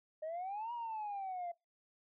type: exponential two-way sweep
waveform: sine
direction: up then down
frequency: 610 to 964 to 683 Hz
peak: -37 dBFS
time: 0.22-1.52 s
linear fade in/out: 10 ms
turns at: 0.73 s
effects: noise-tail reverb RT60 0.2 s tail -21 dB re dry + tanh soft clip ceiling -36 dBFS